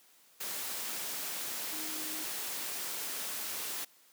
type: tone in noise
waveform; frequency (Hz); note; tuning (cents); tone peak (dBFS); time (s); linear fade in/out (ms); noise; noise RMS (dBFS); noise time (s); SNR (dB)
sine; 311.1; D#4; 0; -46; 1.72-2.24; 10; white; -38; 0.4-3.85; -11
effects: white hiss -63 dBFS RMS until 4.12 s + high-pass 200 Hz 12 dB/octave